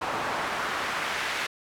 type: noise with band-pass filter sweep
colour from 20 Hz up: pink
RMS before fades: -30 dBFS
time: 0.01-1.47 s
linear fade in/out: 10 ms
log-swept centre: 920 to 2000 Hz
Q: 1.1
effects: none